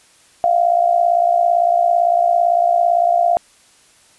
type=tone with amplitude modulation; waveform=sine; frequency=693 Hz; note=F5; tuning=14 cents flat; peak=-8 dBFS; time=0.44-3.37 s; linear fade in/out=0 ms; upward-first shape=sine; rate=57.8 Hz; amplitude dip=75%; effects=white hiss -51 dBFS RMS until 4.18 s + resampled to 24000 Hz